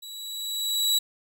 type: tone with level ramp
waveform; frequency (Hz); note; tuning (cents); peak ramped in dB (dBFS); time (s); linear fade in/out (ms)
sawtooth; 3907; B7; -19; -36 to -16; 0.02-0.99; 10
effects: none